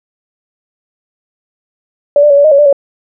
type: tone with pitch steps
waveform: sine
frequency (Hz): 576 / 592 / 563 / 573 / 620 / 559 / 589 / 560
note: D5 / D5 / C#5 / D5 / D#5 / C#5 / D5 / C#5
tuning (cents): -34 / +14 / +27 / -43 / -6 / +14 / +5 / +18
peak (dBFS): -3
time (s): 2.16-2.728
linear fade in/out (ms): 2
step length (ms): 71
effects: none